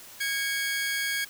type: tone pair together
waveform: sawtooth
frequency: 1640 / 2230 Hz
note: G#6 / C#7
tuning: -22 / +10 cents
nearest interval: perfect fourth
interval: 532 cents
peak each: -25 / -28 dBFS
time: 0.2-1.25 s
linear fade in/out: 10 ms
effects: white hiss -47 dBFS RMS until 1.29 s